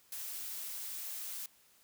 blue noise, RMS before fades -42 dBFS, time 0.12-1.46 s, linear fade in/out 2 ms, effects white hiss -66 dBFS RMS until 1.83 s

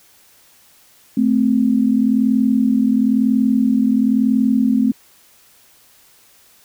sine tone pair together, 218.9 / 259.9 Hz, A3 / C4, -9 / -11 cents, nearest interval minor third, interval 298 cents, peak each -15 dBFS, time 1.17-4.92 s, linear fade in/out 5 ms, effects white hiss -51 dBFS RMS until 6.64 s

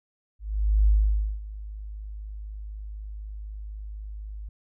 sine tone with ADSR envelope, 52 Hz, G#1, 3 cents sharp, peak -15 dBFS, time 0.39-4.49 s, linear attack 480 ms, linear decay 530 ms, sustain -19 dB, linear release 4 ms, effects none

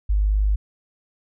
sine tone, 51 Hz, G#1, 31 cents flat, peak -16 dBFS, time 0.09-0.56 s, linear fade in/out 10 ms, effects none

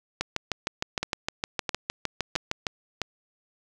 two click trains, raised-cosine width 0.2 ms, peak -10 / -9 dBFS, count 4 / 17, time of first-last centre 1.03-3.017 / 0.21-2.668 s, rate 1.51 / 6.51 Hz, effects none

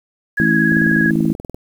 sine tone with vibrato, 1661.2 Hz, G#6, in tune, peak -15 dBFS, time 0.37-1.11 s, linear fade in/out 10 ms, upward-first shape square, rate 18 Hz, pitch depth 19 cents each way
harmonic tone, 54.4 Hz, A1, 19 cents flat, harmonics 3 / 4 / 5 / 6, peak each -19 / -17 / -21 / -19 dBFS, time 0.4-1.33 s, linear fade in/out 0 ms
click train, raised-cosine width 2 ms, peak -16 dBFS, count 18, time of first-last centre 0.72-1.545 s, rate 20.6 Hz
effects 7-bit

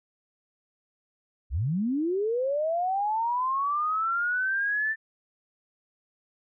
sine linear sweep, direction up, 51.91 to 1785 Hz, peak -24 dBFS, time 1.5-4.96 s, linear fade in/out 50 ms, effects none

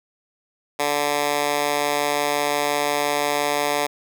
10% pulse tone with high-pass filter, 145.7 Hz, D3, 13 cents flat, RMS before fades -22 dBFS, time 0.79-3.87 s, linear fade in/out 10 ms, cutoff 530 Hz, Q 0.73, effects none

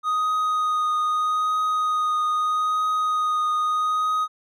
triangle tone with vibrato, 1244.5 Hz, D#6, in tune, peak -18 dBFS, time 0.03-4.28 s, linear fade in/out 50 ms, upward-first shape triangle, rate 0.79 Hz, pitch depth 14 cents each way, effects none

